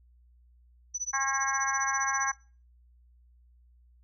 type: tone with tremolo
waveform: sine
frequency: 5970 Hz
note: F#8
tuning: 15 cents sharp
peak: -28 dBFS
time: 0.94-2.34 s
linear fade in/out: 10 ms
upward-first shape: sine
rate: 15 Hz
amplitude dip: 100%
type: harmonic tone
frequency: 270.9 Hz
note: C#4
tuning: 40 cents flat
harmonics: 3 / 4 / 5 / 6 / 7 / 8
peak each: -35 / -31 / -42 / -31 / -40 / -40 dBFS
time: 1.13-2.32 s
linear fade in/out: 10 ms
effects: noise-tail reverb RT60 0.4 s tail -24 dB re dry + added 60 Hz sine -57 dBFS peak until 4.03 s